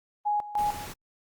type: tone with tremolo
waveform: sine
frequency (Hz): 832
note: G#5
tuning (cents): +3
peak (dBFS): -23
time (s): 0.25-0.86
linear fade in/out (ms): 20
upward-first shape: square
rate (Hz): 3.3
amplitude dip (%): 80
type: noise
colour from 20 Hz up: pink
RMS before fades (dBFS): -40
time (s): 0.57-0.94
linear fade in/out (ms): 20
effects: Opus 32 kbps